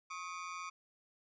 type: ring-modulated tone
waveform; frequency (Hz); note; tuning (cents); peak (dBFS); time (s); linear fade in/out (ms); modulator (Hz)
30% pulse; 1174.7; D6; 0; -36; 0.1-0.7; 10; 87.2
effects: resampled to 16000 Hz